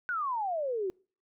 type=exponential sweep; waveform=sine; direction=down; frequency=1507 to 360 Hz; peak=-29 dBFS; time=0.09-0.9 s; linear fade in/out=0 ms; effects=noise-tail reverb RT60 0.4 s tail -26 dB re dry